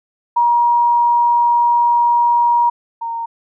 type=tone pair in turn; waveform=sine; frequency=951 / 924.5 Hz; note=A#5 / A#5; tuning=+34 / -15 cents; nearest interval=unison; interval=49 cents; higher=first; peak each=-10 / -20 dBFS; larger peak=first; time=0.36-2.7 / 3.01-3.26 s; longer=first; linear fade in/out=10 ms; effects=none